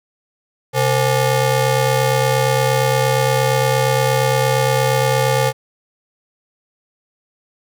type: ring-modulated tone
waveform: 25% pulse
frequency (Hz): 327.4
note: E4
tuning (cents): -12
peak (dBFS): -7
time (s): 0.73-5.53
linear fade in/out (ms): 50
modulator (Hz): 198
effects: none